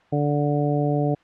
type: harmonic tone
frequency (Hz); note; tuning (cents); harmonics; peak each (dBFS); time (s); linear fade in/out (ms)
146.1; D3; -9; 1 / 2 / 3 / 4 / 5; -22 / -25 / -27 / -28 / -29; 0.12-1.15; 10
effects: white hiss -56 dBFS RMS until 1.23 s + low-pass 2000 Hz 12 dB/octave